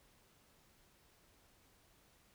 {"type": "silence", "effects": ["pink hiss -69 dBFS RMS until 2.34 s"]}